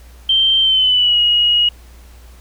sine tone with pitch glide, 3136 to 2892 Hz, G7 to F#7, 0 to -40 cents, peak -10 dBFS, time 0.29-1.69 s, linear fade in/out 5 ms, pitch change -140 cents, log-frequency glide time 0.61-1.19 s, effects added 60 Hz sine -38 dBFS peak until 2.4 s + pink hiss -48 dBFS RMS until 2.4 s

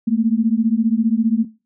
sine beating tone pair, 218.3 / 233.3 Hz, A3 / A#3, -13 / +2 cents, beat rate 15 Hz, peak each -17 dBFS, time 0.07-1.45 s, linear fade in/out 10 ms, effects noise-tail reverb RT60 0.3 s tail -18 dB re dry

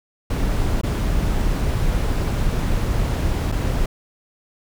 brown noise with dropouts, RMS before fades -20 dBFS, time 0.3-3.86 s, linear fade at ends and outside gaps 5 ms, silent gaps 0.814-0.833 / 3.518-3.522 s, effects none

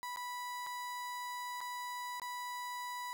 35% pulse tone with dropouts, 984 Hz, B5, 7 cents flat, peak -38 dBFS, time 0.03-3.13 s, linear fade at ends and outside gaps 0 ms, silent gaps 0.161-0.171 / 0.665-0.669 / 1.606-1.613 / 2.198-2.218 s, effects none

